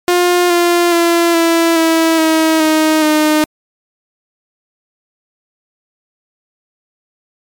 sawtooth tone with pitch steps, 354.4 / 347.1 / 340 / 333 / 326.1 / 319.4 / 312.8 / 306.4 Hz, F4 / F4 / F4 / E4 / E4 / D#4 / D#4 / D#4, +25 / -11 / -46 / +18 / -19 / +45 / +9 / -27 cents, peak -5 dBFS, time 0.08-3.44 s, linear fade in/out 0 ms, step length 420 ms, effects MP3 96 kbps

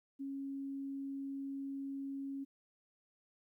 sine tone, 274.6 Hz, C#4, 16 cents flat, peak -39 dBFS, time 0.19-2.45 s, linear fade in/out 20 ms, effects 13-bit

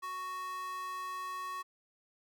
square tone with high-pass filter, 370.4 Hz, F#4, 2 cents sharp, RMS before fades -40 dBFS, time 0.02-1.63 s, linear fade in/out 20 ms, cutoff 1200 Hz, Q 4.9, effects none

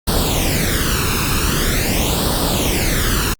pink noise with flanger, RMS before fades -17 dBFS, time 0.07-3.34 s, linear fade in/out 10 ms, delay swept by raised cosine 0.22 to 0.77 ms, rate 0.44 Hz, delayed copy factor +0.7, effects Opus 48 kbps

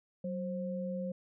sine tone pair together, 187.38 / 530 Hz, F#3 / C5, +22 / +22 cents, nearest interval octave + tritone, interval 1800 cents, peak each -36 / -38 dBFS, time 0.24-1.12 s, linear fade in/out 5 ms, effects none

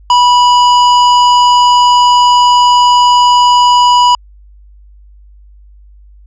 sine tone with hard clipping, 980 Hz, B5, 14 cents flat, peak -6 dBFS, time 0.1-4.15 s, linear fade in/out 2 ms, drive 14 dB, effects added 50 Hz sine -36 dBFS peak until 6.26 s + resampled to 16000 Hz

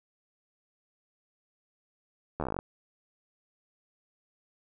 slowing click train, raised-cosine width 1 ms, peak -18 dBFS, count 12, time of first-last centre 2.4-2.589 s, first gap 12 ms, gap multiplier 1.07, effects none

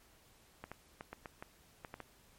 clicks, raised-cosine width 0.5 ms, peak -29 dBFS, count 9, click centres 0.64 / 0.716 / 1.009 / 1.13 / 1.258 / 1.425 / 1.848 / 1.941 / 2.003 s, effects pink hiss -65 dBFS RMS until 2.38 s + MP3 64 kbps

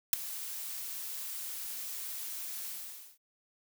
blue noise with ADSR envelope, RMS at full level -20 dBFS, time 0.13-3.18 s, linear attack 3 ms, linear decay 8 ms, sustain -20 dB, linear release 510 ms, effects none

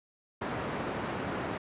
pink band-pass noise, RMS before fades -35 dBFS, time 0.41-1.58 s, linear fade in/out 10 ms, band 140 to 1700 Hz, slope 12 dB/octave, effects resampled to 8000 Hz

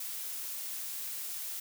blue noise, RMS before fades -39 dBFS, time 0-1.6 s, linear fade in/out 5 ms, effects none

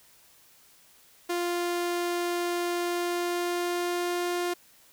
sawtooth tone with pitch glide, 349.2 to 352.2 Hz, F4 to F4, 0 to +15 cents, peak -23 dBFS, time 1.29-4.54 s, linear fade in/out 10 ms, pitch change +15 cents, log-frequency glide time 2.82-4.3 s, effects white hiss -58 dBFS RMS until 4.92 s

